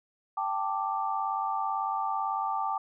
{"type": "chord", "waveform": "sine", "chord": "G suspended second", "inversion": "none", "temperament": "just", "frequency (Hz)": [784, 882, 1176], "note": ["G5", "A5", "D6"], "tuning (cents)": [0, 4, 2], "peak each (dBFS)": -32, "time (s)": [0.37, 2.78], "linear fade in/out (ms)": 5, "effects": []}